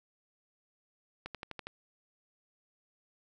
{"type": "accelerating click train", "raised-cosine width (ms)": 0.3, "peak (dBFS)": -24, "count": 6, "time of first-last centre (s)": [1.26, 1.67], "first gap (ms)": 87, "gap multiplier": 0.97, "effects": []}